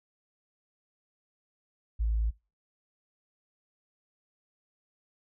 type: tone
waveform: sine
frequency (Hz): 55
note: A1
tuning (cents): 0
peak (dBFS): -24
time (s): 1.99-2.31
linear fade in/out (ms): 20
effects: noise-tail reverb RT60 0.3 s tail -24 dB re dry + tanh soft clip ceiling -20 dBFS